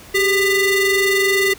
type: ring-modulated tone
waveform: 40% pulse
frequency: 801 Hz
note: G5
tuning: 37 cents sharp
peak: -10 dBFS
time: 0.14-1.54 s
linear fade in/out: 10 ms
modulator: 1190 Hz
effects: pink hiss -41 dBFS RMS until 1.58 s